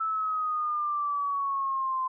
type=exponential sweep; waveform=sine; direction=down; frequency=1318.5 to 1033 Hz; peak=-26 dBFS; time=0-2.08 s; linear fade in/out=10 ms; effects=none